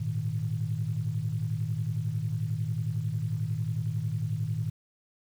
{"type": "chord", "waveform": "sine", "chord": "Ab suspended second", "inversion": "none", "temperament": "equal with one note detuned", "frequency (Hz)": [105.46, 116.54, 155.56], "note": ["Ab2", "Bb2", "Eb3"], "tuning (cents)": [27, 0, 0], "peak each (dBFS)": [-32, -31, -32], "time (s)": [0, 4.7], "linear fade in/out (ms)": 10, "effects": ["tanh soft clip ceiling -18 dBFS", "9-bit"]}